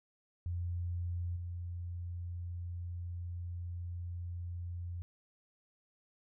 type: tone with level steps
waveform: sine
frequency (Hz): 87.31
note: F2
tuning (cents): 0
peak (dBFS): -34 / -38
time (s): 0.46-5.02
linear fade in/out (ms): 0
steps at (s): 1.36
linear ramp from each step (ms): 5
effects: none